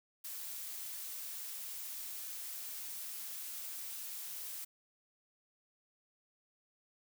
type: noise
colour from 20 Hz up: blue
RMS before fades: -44 dBFS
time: 0.24-4.65 s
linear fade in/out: 10 ms
effects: none